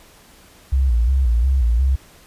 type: tone with vibrato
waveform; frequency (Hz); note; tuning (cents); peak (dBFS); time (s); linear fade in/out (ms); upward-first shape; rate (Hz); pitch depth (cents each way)
sine; 62; B1; +7; -13; 0.72-1.96; 10; square; 2.8; 120
effects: pink hiss -48 dBFS RMS until 2.26 s + resampled to 32000 Hz